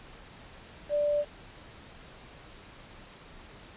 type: tone with quantisation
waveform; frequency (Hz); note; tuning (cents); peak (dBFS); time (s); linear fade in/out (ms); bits
sine; 587.3; D5; 0; -24; 0.89-1.25; 50; 8
effects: pink hiss -50 dBFS RMS until 3.76 s + resampled to 8000 Hz